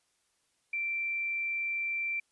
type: tone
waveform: sine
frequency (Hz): 2349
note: D7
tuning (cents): 0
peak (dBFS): -30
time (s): 0.73-2.2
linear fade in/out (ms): 5
effects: white hiss -74 dBFS RMS until 2.31 s + resampled to 24000 Hz